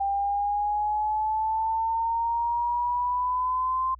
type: exponential sweep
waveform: sine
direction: up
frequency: 790 to 1046.5 Hz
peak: -23 dBFS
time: 0-3.95 s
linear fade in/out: 10 ms
effects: added 60 Hz sine -46 dBFS peak until 3.99 s